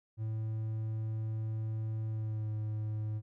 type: tone with pitch glide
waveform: triangle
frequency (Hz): 110 to 107.67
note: A2 to A2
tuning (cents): 0 to -37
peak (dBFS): -31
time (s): 0.17-3.22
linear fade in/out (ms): 50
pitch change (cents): -37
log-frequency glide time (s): 2.08-2.51
effects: none